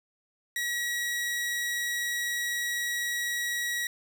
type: tone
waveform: sawtooth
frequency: 1916 Hz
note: A#6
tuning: 47 cents sharp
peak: -25 dBFS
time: 0.56-3.87 s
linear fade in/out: 2 ms
effects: none